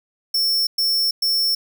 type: tone bursts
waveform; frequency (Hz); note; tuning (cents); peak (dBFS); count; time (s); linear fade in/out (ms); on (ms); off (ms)
45% pulse; 5400; E8; +41; -17; 3; 0.34-1.55; 5; 330; 110
effects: 9-bit